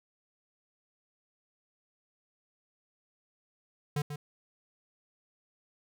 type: tone with echo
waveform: square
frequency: 146.83 Hz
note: D3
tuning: in tune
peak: -29 dBFS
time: 3.96-4.02 s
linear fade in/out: 5 ms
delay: 140 ms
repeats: 1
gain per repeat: -8 dB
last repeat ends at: 4.16 s
effects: none